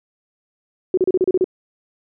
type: tone bursts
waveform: sine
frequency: 370 Hz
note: F#4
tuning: in tune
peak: -12 dBFS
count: 8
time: 0.94-1.443 s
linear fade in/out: 2 ms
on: 34 ms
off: 33 ms
effects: none